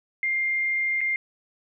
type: tone with dropouts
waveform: sine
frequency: 2109 Hz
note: C7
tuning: 13 cents sharp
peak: -22 dBFS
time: 0.23-1.16 s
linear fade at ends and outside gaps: 1 ms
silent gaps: 1.007-1.013 s
effects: none